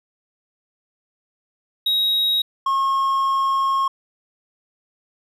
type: tone pair in turn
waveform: triangle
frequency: 3801 / 1082.8 Hz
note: A#7 / C#6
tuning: +33 / -41 cents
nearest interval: octave + minor seventh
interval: 2174 cents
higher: first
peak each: -15 dBFS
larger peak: neither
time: 1.86-2.42 / 2.66-3.88 s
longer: second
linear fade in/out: 5 ms
effects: none